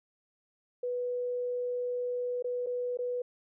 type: tone with dropouts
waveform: sine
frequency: 492.2 Hz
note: B4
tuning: 6 cents flat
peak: -30 dBFS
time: 0.83-3.22 s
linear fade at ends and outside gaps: 5 ms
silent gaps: 2.425-2.443 / 2.663-2.668 / 2.973-2.988 s
effects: none